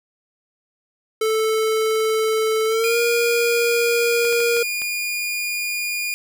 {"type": "tone with pitch glide", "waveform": "square", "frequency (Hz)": [439.3, 470.8], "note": ["A4", "A#4"], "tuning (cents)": [-3, 17], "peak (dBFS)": -18, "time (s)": [1.21, 4.63], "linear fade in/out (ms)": 5, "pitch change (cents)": 120, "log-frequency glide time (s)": [2.66, 2.99]}
{"type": "tone", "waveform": "sawtooth", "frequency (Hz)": 2429, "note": "D#7", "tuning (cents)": -42, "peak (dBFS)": -19, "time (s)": [2.84, 6.14], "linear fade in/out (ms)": 0}
{"type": "clicks", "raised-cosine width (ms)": 0.3, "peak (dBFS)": -19, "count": 5, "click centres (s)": [4.251, 4.327, 4.404, 4.568, 4.819]}
{"effects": []}